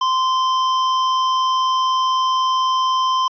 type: tone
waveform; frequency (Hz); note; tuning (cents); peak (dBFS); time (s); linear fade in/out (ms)
square; 1038; C6; -14; -16; 0.01-3.28; 5
effects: resampled to 11025 Hz + 9-bit